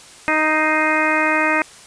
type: harmonic tone with a mistuned harmonic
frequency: 311.1 Hz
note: D#4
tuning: in tune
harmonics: 1 / 2 / 3 / 4 / 5 / 6 / 7 / 8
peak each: -23 / -23 / -23 / -23 / -23 / -23 / -23 / -23 dBFS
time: 0.28-1.62 s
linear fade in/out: 0 ms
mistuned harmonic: 7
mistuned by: -54 cents
effects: white hiss -42 dBFS RMS until 1.86 s + resampled to 22050 Hz